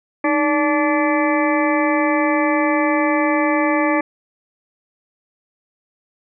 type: harmonic tone with a mistuned harmonic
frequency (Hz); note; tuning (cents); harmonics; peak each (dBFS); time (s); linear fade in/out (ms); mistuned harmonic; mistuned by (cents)
290; D4; -22; 1 / 2 / 3 / 4 / 6 / 7 / 8; -18 / -21 / -23 / -24 / -26 / -26 / -27; 0.24-4.01; 5; 1; +110
effects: none